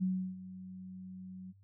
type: tone with ADSR envelope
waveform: sine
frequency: 186 Hz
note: F#3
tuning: 9 cents sharp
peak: -28 dBFS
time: 0-1.53 s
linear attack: 27 ms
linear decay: 330 ms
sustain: -16 dB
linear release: 29 ms
effects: added 98 Hz sine -59 dBFS peak until 1.63 s